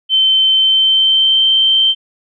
sine tone with pitch glide, 3089 to 3121 Hz, G7 to G7, -26 to -8 cents, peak -8 dBFS, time 0.09-1.95 s, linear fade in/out 50 ms, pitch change +18 cents, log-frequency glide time 0.55-1.43 s, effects none

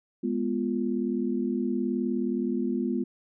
sine chord, F diminished, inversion first, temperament equal, 207.7 / 246.9 / 349.2 Hz, Ab3 / Cb4 / F4, 0 / 0 / 0 cents, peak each -30 / -28 / -31 dBFS, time 0.23-3.04 s, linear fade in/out 10 ms, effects none

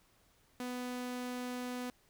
sawtooth tone, 248.4 Hz, B3, 10 cents sharp, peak -34 dBFS, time 0.6-1.9 s, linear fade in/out 2 ms, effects pink hiss -69 dBFS RMS until 2.09 s

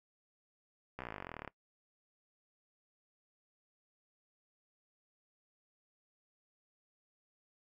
slowing click train, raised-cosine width 0.5 ms, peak -27 dBFS, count 24, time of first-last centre 0.99-1.477 s, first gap 15 ms, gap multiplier 1.03, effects noise-tail reverb RT60 0.1 s tail -20 dB re dry

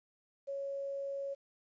sine tone with quantisation, 554.4 Hz, C#5, in tune, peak -36 dBFS, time 0.47-1.35 s, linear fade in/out 20 ms, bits 11, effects resampled to 16000 Hz

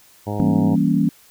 harmonic tone, 103.7 Hz, G#2, 2 cents flat, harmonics 1 / 2 / 3 / 4 / 5 / 6 / 7 / 8 / 9, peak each -26 / -29 / -31 / -32 / -33 / -34 / -34 / -35 / -36 dBFS, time 0.26-0.76 s, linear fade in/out 20 ms
sine chord, E diminished seventh, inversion none, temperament equal, 164.81 / 196 / 233.1 / 277.2 Hz, E3 / G3 / Bb3 / Db4, 0 / 0 / 0 / 0 cents, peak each -20 dBFS, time 0.4-1.09 s, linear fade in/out 0 ms
effects white hiss -51 dBFS RMS until 1.3 s

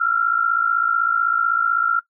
sine tone pair together, 1341 / 1396.9 Hz, E6 / F6, +29 / 0 cents, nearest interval minor second, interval 71 cents, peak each -19 dBFS, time 0-2 s, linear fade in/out 10 ms, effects noise-tail reverb RT60 0.1 s tail -18 dB re dry

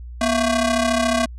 sawtooth ring-modulated tone, 450 Hz, A4, 39 cents sharp, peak -10 dBFS, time 0.21-1.26 s, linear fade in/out 5 ms, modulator 208 Hz, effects added 60 Hz sine -32 dBFS peak until 1.38 s + resampled to 24000 Hz

